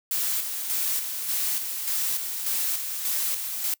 blue noise with tremolo, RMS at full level -26 dBFS, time 0.11-3.74 s, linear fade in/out 2 ms, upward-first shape square, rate 1.7 Hz, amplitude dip 45%, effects noise-tail reverb RT60 0.1 s tail -24 dB re dry

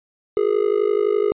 triangle tone with amplitude modulation, 415.3 Hz, G#4, in tune, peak -10 dBFS, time 0.37-1.32 s, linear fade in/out 0 ms, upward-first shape sine, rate 51.8 Hz, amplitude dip 95%, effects resampled to 8000 Hz

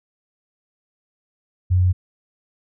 sine tone, 91 Hz, F#2, 28 cents flat, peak -13 dBFS, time 1.7-1.93 s, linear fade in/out 20 ms, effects none

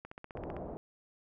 click train, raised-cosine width 0.5 ms, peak -30 dBFS, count 9, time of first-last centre 0.05-0.566 s, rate 15.5 Hz
white low-pass noise, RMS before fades -42 dBFS, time 0.35-0.77 s, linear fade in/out 0 ms, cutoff 660 Hz, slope 24 dB/octave
effects none

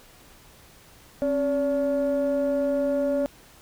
sine tone pair together, 269.8 / 571.7 Hz, C#4 / D5, -47 / -47 cents, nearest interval octave + minor second, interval 1300 cents, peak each -24 / -21 dBFS, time 1.22-3.26 s, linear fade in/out 0 ms, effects tanh soft clip ceiling -18 dBFS + pink hiss -52 dBFS RMS until 3.61 s

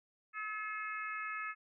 harmonic tone, 428.9 Hz, A4, 44 cents flat, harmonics 3 / 4 / 5 / 6, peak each -41 / -43 / -45 / -47 dBFS, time 0.33-1.55 s, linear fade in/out 50 ms, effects none

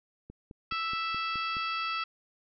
click train, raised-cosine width 3 ms, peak -32 dBFS, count 7, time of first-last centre 0.3-1.568 s, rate 4.73 Hz
harmonic tone, 659.3 Hz, E5, in tune, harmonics 2 / 3 / 4 / 5 / 6 / 7 / 8, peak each -32 / -43 / -36 / -41 / -51 / -42 / -50 dBFS, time 0.71-2.04 s, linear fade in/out 5 ms
effects none

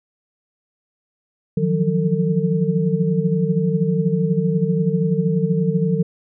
sine tone cluster, 155.9 / 171.9 / 184.3 / 448.8 Hz, D#3 / F3 / F#3 / A4, +4 / -27 / -7 / +34 cents, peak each -21 / -21 / -21 / -23 dBFS, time 1.57-6.03 s, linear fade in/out 5 ms, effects none

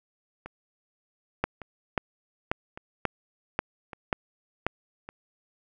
two click trains, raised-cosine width 0.5 ms, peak -9 / -24 dBFS, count 7 / 5, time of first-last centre 1.44-4.666 / 0.46-5.09 s, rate 1.86 / 0.864 Hz, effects none

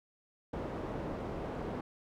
white low-pass noise, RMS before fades -39 dBFS, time 0.53-1.81 s, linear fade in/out 5 ms, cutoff 550 Hz, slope 12 dB/octave, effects none

